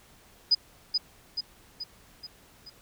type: tone with echo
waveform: sine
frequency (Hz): 4978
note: D#8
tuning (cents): 0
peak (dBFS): -17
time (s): 0.51-0.55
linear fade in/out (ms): 10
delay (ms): 430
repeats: 5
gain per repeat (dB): -5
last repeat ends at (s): 2.7
effects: pink hiss -57 dBFS RMS until 2.81 s